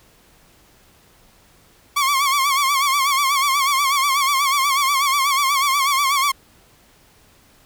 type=tone with vibrato; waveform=sawtooth; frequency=1108.7 Hz; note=C#6; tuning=in tune; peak=-12 dBFS; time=1.96-6.32 s; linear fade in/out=10 ms; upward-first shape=sine; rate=8.2 Hz; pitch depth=89 cents each way; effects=pink hiss -53 dBFS RMS until 7.65 s